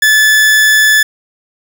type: tone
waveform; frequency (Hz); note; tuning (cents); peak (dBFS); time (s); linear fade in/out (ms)
40% pulse; 1734; A6; -26; -5; 0.02-1.03; 5
effects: 7-bit